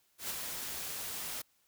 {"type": "noise with ADSR envelope", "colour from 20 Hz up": "white", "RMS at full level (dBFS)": -36, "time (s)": [0.18, 1.42], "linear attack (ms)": 120, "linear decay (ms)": 16, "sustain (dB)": -4, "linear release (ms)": 8, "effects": ["white hiss -72 dBFS RMS until 1.67 s"]}